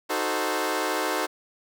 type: chord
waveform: 15% pulse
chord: D# diminished seventh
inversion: none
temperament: equal with one note detuned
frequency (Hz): 311.1 / 371.5 / 440 / 523.3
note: D#4 / F#4 / A4 / C5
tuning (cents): 0 / +7 / 0 / 0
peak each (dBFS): -24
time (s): 0.09-1.27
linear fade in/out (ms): 20
effects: none